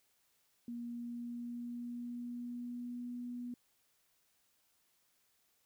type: tone with pitch glide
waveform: sine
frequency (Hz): 237.7 to 243.7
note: A#3 to B3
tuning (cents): +34 to -23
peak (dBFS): -40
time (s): 0.68-3.54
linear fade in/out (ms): 2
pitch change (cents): +43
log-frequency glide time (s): 0.87-3.15
effects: white hiss -75 dBFS RMS until 5.65 s